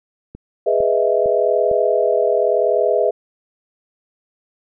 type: click train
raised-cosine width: 3 ms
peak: -21 dBFS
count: 4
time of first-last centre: 0.35-1.714 s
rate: 2.2 Hz
type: chord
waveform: sine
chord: E major seventh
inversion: first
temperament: equal with one note detuned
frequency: 415.3 / 493.9 / 622.3 / 663.1 Hz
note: G#4 / B4 / D#5 / E5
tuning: 0 / 0 / 0 / +10 cents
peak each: -19 dBFS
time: 0.66-3.11 s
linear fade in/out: 10 ms
effects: none